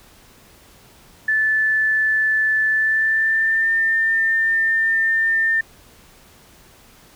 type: tone with pitch glide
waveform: sine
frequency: 1748 to 1801.3 Hz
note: A6 to A6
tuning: -12 to +40 cents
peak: -15 dBFS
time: 1.28-5.61 s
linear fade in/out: 5 ms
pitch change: +52 cents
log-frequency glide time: 2.7-3.74 s
effects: pink hiss -49 dBFS RMS until 7.15 s